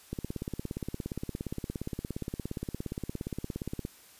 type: click train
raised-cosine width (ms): 3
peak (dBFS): -21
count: 65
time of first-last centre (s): 0.13-3.851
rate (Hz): 17.2
effects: white hiss -56 dBFS RMS until 4.19 s + resampled to 32000 Hz